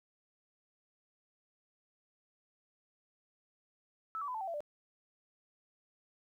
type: tone with pitch steps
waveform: sine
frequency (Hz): 1310 / 1147 / 1004.3 / 879.4 / 770 / 674.2 / 590.3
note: E6 / D6 / B5 / A5 / G5 / E5 / D5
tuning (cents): -11 / -41 / +29 / -1 / -31 / +39 / +9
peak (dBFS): -36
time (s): 4.15-4.605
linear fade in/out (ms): 0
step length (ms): 65
effects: 12-bit